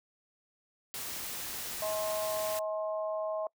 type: noise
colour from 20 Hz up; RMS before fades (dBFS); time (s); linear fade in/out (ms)
white; -39; 0.94-2.59; 0
type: harmonic tone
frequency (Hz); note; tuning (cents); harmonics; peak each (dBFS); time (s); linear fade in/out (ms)
212.1; G#3; +37; 3 / 4 / 5; -32 / -44 / -41; 1.82-3.47; 2
effects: noise-tail reverb RT60 0.1 s tail -24 dB re dry